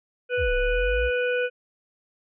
harmonic tone, 493.9 Hz, B4, in tune, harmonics 1 / 3 / 5 / 6, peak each -23 / -28 / -32 / -40 dBFS, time 0.29-1.5 s, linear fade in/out 50 ms
sine exponential two-way sweep, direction down then up, 118.2 to 30.87 to 62.6 Hz, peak -25 dBFS, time 0.37-1.11 s, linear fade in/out 50 ms, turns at 0.53 s
effects none

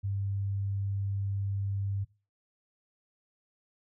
sine tone, 99 Hz, G2, 18 cents sharp, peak -29 dBFS, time 0.03-2.05 s, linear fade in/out 20 ms, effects noise-tail reverb RT60 0.3 s tail -19 dB re dry

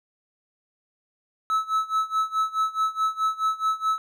triangle tone with tremolo, 1300 Hz, E6, 24 cents flat, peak -17 dBFS, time 1.5-3.98 s, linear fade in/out 0 ms, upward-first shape sine, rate 4.7 Hz, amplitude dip 90%, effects none

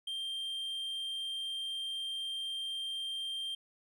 triangle tone, 3172 Hz, G7, 20 cents sharp, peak -34 dBFS, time 0.07-3.55 s, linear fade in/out 5 ms, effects none

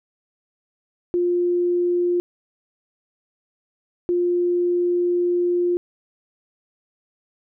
sine tone pair in turn, 352.1 / 352.1 Hz, F4 / F4, +14 / +14 cents, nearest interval unison, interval 0 cents, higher neither, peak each -17 dBFS, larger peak neither, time 1.14-2.2 / 4.09-5.77 s, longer second, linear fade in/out 0 ms, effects none

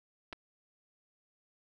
clicks, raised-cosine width 0.3 ms, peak -27 dBFS, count 2, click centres 0.327 / 0.33 s, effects none

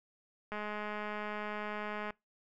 click train, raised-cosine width 0.5 ms, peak -25 dBFS, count 334, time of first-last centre 0.52-2.106 s, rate 210 Hz, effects noise-tail reverb RT60 0.2 s tail -24 dB re dry

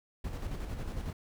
brown noise with tremolo, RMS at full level -36 dBFS, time 0.24-1.13 s, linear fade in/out 5 ms, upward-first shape square, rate 11 Hz, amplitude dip 40%, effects none

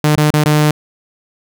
sawtooth tone with dropouts, 150.9 Hz, D3, 47 cents sharp, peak -5 dBFS, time 0.04-0.71 s, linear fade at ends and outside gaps 2 ms, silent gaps 0.156-0.176 / 0.305-0.338 / 0.44-0.459 s, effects none

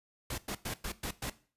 pink noise bursts at uneven times, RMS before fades -37 dBFS, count 6, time 0.3-0.38 / 0.48-0.55 / 0.65-0.74 / 0.84-0.92 / 1.03-1.11 / 1.22-1.3 s, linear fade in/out 5 ms, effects noise-tail reverb RT60 0.4 s tail -17 dB re dry + resampled to 32000 Hz

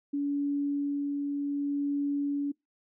sine tone with tremolo, 284.9 Hz, C#4, 48 cents sharp, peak -26 dBFS, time 0.13-2.52 s, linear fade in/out 10 ms, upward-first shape sine, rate 0.66 Hz, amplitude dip 25%, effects noise-tail reverb RT60 0.2 s tail -25 dB re dry

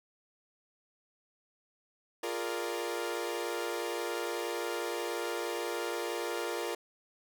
sawtooth chord, Bb dominant seventh, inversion second, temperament equal, 349.2 / 415.3 / 466.2 / 587.3 Hz, F4 / Ab4 / Bb4 / D5, 0 / 0 / 0 / 0 cents, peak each -34 / -37 / -33 / -38 dBFS, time 2.23-6.75 s, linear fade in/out 5 ms, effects none

